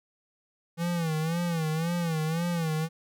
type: tone with vibrato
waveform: square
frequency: 164.81 Hz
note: E3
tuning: in tune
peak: -27 dBFS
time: 0.77-2.89 s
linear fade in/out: 50 ms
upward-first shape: sine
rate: 1.9 Hz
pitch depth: 100 cents each way
effects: none